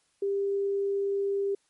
sine tone, 397.4 Hz, G4, 24 cents sharp, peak -25 dBFS, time 0.22-1.55 s, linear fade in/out 5 ms, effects white hiss -70 dBFS RMS until 1.69 s + MP3 48 kbps

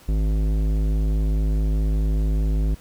sine tone with tanh clipping, 52.4 Hz, G#1, 16 cents sharp, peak -20 dBFS, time 0.08-2.75 s, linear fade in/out 10 ms, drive 15 dB, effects pink hiss -50 dBFS RMS until 2.8 s

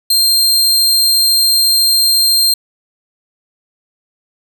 sawtooth tone, 4182 Hz, C8, 2 cents flat, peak -6 dBFS, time 0.1-2.54 s, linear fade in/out 5 ms, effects none

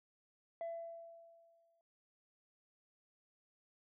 sine tone with exponential decay, 670 Hz, E5, 28 cents sharp, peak -36 dBFS, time 0.61-1.81 s, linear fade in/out 1 ms, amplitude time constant 260 ms, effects tanh soft clip ceiling -38 dBFS

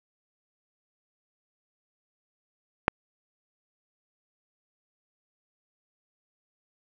click, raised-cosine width 0.5 ms, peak -3 dBFS, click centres 2.881 s, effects none

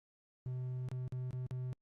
triangle tone with dropouts, 126.9 Hz, B2, 47 cents sharp, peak -35 dBFS, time 0.46-1.73 s, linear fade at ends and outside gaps 0 ms, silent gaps 0.887-0.915 / 1.079-1.123 / 1.308-1.33 / 1.465-1.51 s, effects Opus 32 kbps

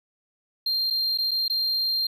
triangle tone with dropouts, 4186 Hz, C8, in tune, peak -21 dBFS, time 0.66-2.07 s, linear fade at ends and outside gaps 5 ms, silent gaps 0.902-0.906 / 1.176-1.184 / 1.31-1.314 / 1.481-1.498 s, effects none

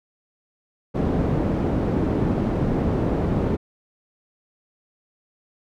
white low-pass noise, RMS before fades -22 dBFS, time 0.94-3.57 s, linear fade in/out 20 ms, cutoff 330 Hz, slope 12 dB/octave, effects none

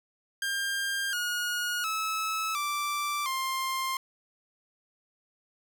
sawtooth tone with pitch steps, 1600 / 1442 / 1299.6 / 1171.3 / 1055.6 Hz, G6 / F#6 / E6 / D6 / C6, +35 / -45 / -25 / -5 / +15 cents, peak -25 dBFS, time 0.42-3.97 s, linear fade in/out 2 ms, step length 710 ms, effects none

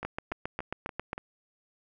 two click trains, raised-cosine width 0.5 ms, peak -22 / -17 dBFS, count 5 / 9, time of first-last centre 0.03-1.179 / 0.05-1.131 s, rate 3.48 / 7.4 Hz, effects none

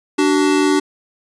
square tone pair together, 293.7 / 378 Hz, D4 / F#4, 0 / +37 cents, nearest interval major third, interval 437 cents, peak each -15 / -17 dBFS, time 0.18-0.8 s, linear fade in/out 10 ms, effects resampled to 22050 Hz

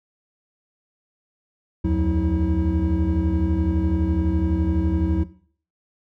triangle tone cluster, 72.4 / 84.3 / 182.1 / 322.5 Hz, D2 / E2 / F#3 / E4, -24 / +39 / -27 / -38 cents, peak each -21 dBFS, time 1.84-5.24 s, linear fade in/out 10 ms, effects noise-tail reverb RT60 0.5 s tail -17 dB re dry + tanh soft clip ceiling -9 dBFS

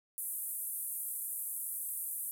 white band-pass noise, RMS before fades -39 dBFS, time 0.18-2.31 s, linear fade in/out 0 ms, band 9100 to 14000 Hz, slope 48 dB/octave, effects none

